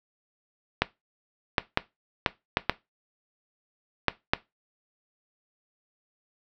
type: clicks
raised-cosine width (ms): 0.3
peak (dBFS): -3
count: 8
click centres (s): 0.82 / 1.582 / 1.774 / 2.262 / 2.571 / 2.696 / 4.083 / 4.335
effects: noise-tail reverb RT60 0.2 s tail -18 dB re dry + low-pass 5000 Hz 12 dB/octave